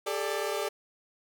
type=chord; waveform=sawtooth; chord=G suspended second; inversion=none; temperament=equal with one note detuned; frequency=401.2 / 440 / 587.3 Hz; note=G4 / A4 / D5; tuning=+40 / 0 / 0 cents; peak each=-30 dBFS; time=0.06-0.69 s; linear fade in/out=10 ms; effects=none